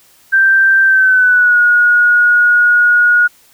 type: tone with pitch glide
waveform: sine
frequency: 1568 to 1446.2 Hz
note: G6 to F#6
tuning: 0 to -40 cents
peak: -6 dBFS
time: 0.32-3.28 s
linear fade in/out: 20 ms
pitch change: -140 cents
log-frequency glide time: 0.84-1.59 s
effects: white hiss -48 dBFS RMS until 3.53 s